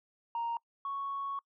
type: tone pair in turn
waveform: sine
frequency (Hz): 932.3 / 1108.7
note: A#5 / C#6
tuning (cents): 0 / 0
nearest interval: minor third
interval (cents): 300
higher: second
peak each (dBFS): -30 / -33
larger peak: first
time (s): 0.35-0.57 / 0.85-1.39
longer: second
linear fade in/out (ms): 2
effects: noise-tail reverb RT60 0.1 s tail -26 dB re dry + tanh soft clip ceiling -29 dBFS